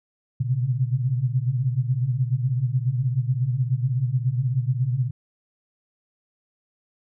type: tone cluster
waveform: sine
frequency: 121.1 / 130.4 / 137.6 Hz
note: B2 / C3 / C#3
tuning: -34 / -5 / -12 cents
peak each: -23 / -26 / -26 dBFS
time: 0.4-5.11 s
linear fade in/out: 10 ms
effects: none